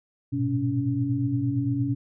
sine tone cluster, 103.4 / 116.1 / 124.8 / 281.7 Hz, G#2 / A#2 / B2 / C#4, -7 / -7 / +19 / +28 cents, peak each -35 / -31 / -26 / -26 dBFS, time 0.32-1.95 s, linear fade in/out 20 ms, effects none

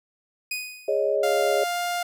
sawtooth tone with exponential decay, 2489 Hz, D#7, in tune, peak -22 dBFS, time 0.51-1.16 s, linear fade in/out 5 ms, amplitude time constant 140 ms
sine chord, Ab suspended fourth, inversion none, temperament equal with one note detuned, 412.4 / 554.4 / 622.3 Hz, Ab4 / Db5 / Eb5, -12 / 0 / 0 cents, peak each -25 / -24 / -25 dBFS, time 0.88-1.64 s, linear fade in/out 5 ms
sawtooth tone with pitch glide, 698.5 to 703 Hz, F5 to F5, 0 to +11 cents, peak -21 dBFS, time 1.23-2.03 s, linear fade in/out 5 ms, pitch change +11 cents, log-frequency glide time 1.57-1.8 s
effects none

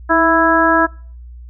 harmonic tone with a mistuned harmonic, 330 Hz, E4, 2 cents sharp, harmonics 1 / 2 / 3 / 4 / 5, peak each -16 / -16 / -16 / -16 / -16 dBFS, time 0.09-0.87 s, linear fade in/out 20 ms, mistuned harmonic 1, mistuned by -37 cents, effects noise-tail reverb RT60 0.5 s tail -26 dB re dry + added 60 Hz sine -32 dBFS peak until 1.49 s

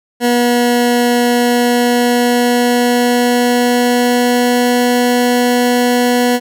20% pulse tone with pitch glide, 241.7 to 244.8 Hz, B3 to B3, -37 to -15 cents, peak -5 dBFS, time 0.2-6.4 s, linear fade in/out 50 ms, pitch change +22 cents, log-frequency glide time 1.21-4.79 s, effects none

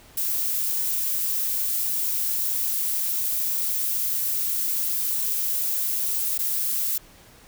violet noise with dropouts, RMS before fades -25 dBFS, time 0.17-6.98 s, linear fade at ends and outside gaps 5 ms, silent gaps 6.379-6.389 s, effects pink hiss -51 dBFS RMS until 7.47 s

